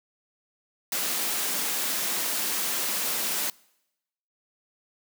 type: high-pass noise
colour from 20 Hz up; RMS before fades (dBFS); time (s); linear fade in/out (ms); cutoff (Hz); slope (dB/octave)
white; -28; 0.92-3.5; 2; 170; 48
effects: noise-tail reverb RT60 0.9 s tail -25 dB re dry